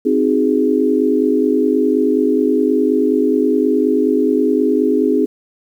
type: chord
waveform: sine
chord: Ab dominant seventh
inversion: first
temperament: equal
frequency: 261.6 / 311.1 / 370 / 415.3 Hz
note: C4 / Eb4 / Gb4 / Ab4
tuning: 0 / 0 / 0 / 0 cents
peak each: -16 / -17 / -22 / -16 dBFS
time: 0.05-5.26 s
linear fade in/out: 10 ms
effects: 8-bit